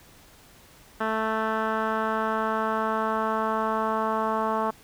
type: tone with low-pass filter sweep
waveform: 10% pulse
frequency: 220 Hz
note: A3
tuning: in tune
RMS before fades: -26 dBFS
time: 1-4.71 s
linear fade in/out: 10 ms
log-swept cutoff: 1700 to 1100 Hz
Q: 2.1
effects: pink hiss -53 dBFS RMS until 4.83 s